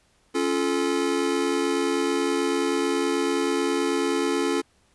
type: chord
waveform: square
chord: Db augmented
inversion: none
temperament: just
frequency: 277.2 / 346.5 / 433.1 Hz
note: Db4 / F4 / A4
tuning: 0 / -14 / -27 cents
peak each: -27 dBFS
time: 0.34-4.62 s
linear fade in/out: 20 ms
effects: pink hiss -63 dBFS RMS until 4.94 s + resampled to 24000 Hz